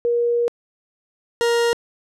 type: tone pair in turn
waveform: sine / 40% pulse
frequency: 474.9 / 470 Hz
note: A#4 / A#4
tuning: +32 / +14 cents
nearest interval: unison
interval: 18 cents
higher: first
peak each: -16 / -15 dBFS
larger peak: second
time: 0.05-0.48 / 1.41-1.73 s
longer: first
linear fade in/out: 0 ms
effects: low-pass 9000 Hz 12 dB/octave